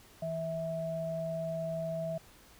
sine tone pair together, 162.69 / 653 Hz, E3 / E5, -22 / -17 cents, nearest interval 2 octaves, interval 2405 cents, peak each -38 / -34 dBFS, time 0.22-2.18 s, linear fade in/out 5 ms, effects pink hiss -58 dBFS RMS until 2.59 s

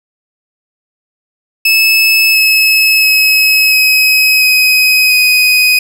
30% pulse tone with pitch steps, 2606 / 2585 / 2564 / 2544 / 2523 / 2503 Hz, E7 / E7 / E7 / D#7 / D#7 / D#7, -20 / -34 / -49 / +38 / +23 / +10 cents, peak -3 dBFS, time 1.65-5.79 s, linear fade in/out 5 ms, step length 690 ms, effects none

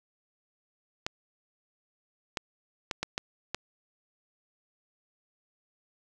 clicks, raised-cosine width 0.2 ms, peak -13 dBFS, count 6, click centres 1.065 / 2.372 / 2.912 / 3.03 / 3.179 / 3.546 s, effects none

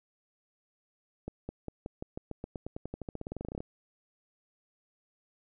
accelerating click train, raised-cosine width 2 ms, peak -24 dBFS, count 27, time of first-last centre 1.28-3.605 s, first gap 210 ms, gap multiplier 0.92, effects none

